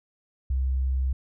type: tone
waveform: sine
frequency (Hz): 65.41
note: C2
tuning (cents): 0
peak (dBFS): -22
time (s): 0.5-1.13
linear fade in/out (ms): 5
effects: none